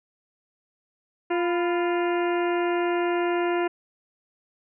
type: harmonic tone with a mistuned harmonic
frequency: 349.2 Hz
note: F4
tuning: in tune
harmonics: 1 / 2 / 3 / 4 / 5 / 6 / 7 / 8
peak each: -23 / -29 / -33 / -35 / -37 / -39 / -40 / -41 dBFS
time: 1.3-3.68 s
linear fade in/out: 10 ms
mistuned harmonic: 3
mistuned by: -74 cents
effects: none